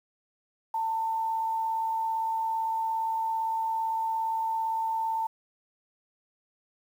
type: tone with amplitude modulation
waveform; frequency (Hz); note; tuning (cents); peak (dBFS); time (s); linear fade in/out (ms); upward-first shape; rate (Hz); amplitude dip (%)
sine; 896; A5; +31; -25; 0.74-5.27; 5; sine; 57.6; 25
effects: 9-bit